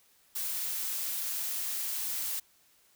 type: noise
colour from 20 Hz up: blue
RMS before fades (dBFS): -34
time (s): 0.35-2.4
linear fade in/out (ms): 10
effects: white hiss -65 dBFS RMS until 2.95 s